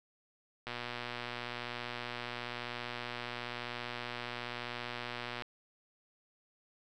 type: click train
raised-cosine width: 0.3 ms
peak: -23 dBFS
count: 576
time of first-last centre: 0.67-5.422 s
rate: 121 Hz
effects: none